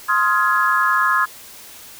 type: chord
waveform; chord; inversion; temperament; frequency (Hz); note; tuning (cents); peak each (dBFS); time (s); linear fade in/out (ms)
sine; F minor seventh; second; just; 1047.7 / 1257.2 / 1396.9 / 1676.3; C6 / Eb6 / F6 / Ab6; +2 / +18 / 0 / +16; -19 / -19 / -22 / -19; 0.08-1.26; 20
effects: white hiss -40 dBFS RMS until 1.99 s